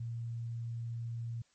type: tone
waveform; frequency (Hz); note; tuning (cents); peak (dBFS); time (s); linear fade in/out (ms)
sine; 116.5; A#2; -1; -36; 0-1.42; 5
effects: white hiss -71 dBFS RMS until 1.54 s + MP3 32 kbps